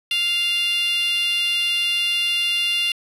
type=tone with high-pass filter; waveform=10% pulse; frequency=698.5 Hz; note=F5; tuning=in tune; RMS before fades=-21 dBFS; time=0.11-2.92 s; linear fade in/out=2 ms; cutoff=2900 Hz; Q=5.8; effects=resampled to 32000 Hz